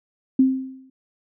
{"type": "tone with exponential decay", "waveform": "sine", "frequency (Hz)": 262.7, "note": "C4", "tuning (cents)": 7, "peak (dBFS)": -10, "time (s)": [0.39, 0.9], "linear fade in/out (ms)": 5, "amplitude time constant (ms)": 110, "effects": []}